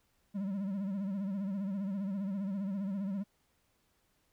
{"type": "tone with vibrato", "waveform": "triangle", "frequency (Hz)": 196, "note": "G3", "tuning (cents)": 0, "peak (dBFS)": -31, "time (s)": [0.34, 3.24], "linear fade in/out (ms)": 20, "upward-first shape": "sine", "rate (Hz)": 15, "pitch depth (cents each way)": 86, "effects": ["pink hiss -74 dBFS RMS until 4.32 s"]}